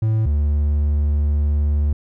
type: tone pair in turn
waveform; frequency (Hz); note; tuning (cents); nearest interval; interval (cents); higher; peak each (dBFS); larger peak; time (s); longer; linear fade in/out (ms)
triangle; 110 / 73.42; A2 / D2; 0 / 0; perfect fifth; 700; first; -13; neither; 0.02-0.26 / 0.26-1.93; second; 5
effects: none